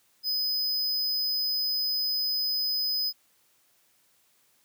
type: tone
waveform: square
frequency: 5020 Hz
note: D#8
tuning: 15 cents sharp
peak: -26 dBFS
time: 0.23-3.13 s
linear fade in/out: 50 ms
effects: white hiss -66 dBFS RMS until 4.64 s + high-pass 80 Hz 12 dB/octave